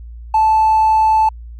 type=tone; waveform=triangle; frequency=875 Hz; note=A5; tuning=10 cents flat; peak=-6 dBFS; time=0.34-1.29 s; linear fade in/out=5 ms; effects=tanh soft clip ceiling -6 dBFS + added 58 Hz sine -30 dBFS peak until 1.59 s